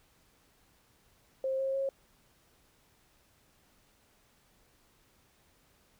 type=tone with pitch steps; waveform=sine; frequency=530 / 536.5 / 543 Hz; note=C5 / C5 / C#5; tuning=+22 / +43 / -36 cents; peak=-29 dBFS; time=1.44-1.89 s; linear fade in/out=2 ms; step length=150 ms; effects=pink hiss -67 dBFS RMS until 5.99 s